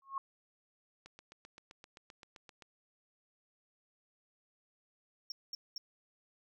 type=tone with exponential growth; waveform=sine; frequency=1088 Hz; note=C#6; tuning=33 cents flat; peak=-31 dBFS; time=0.02-0.18 s; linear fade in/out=2 ms; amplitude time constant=34 ms
type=click train; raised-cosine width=0.2 ms; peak=-35 dBFS; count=13; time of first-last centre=1.06-2.623 s; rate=7.68 Hz
type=tone bursts; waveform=triangle; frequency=5500 Hz; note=F8; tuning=27 cents flat; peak=-38 dBFS; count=3; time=5.3-5.78 s; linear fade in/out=2 ms; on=20 ms; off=210 ms
effects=none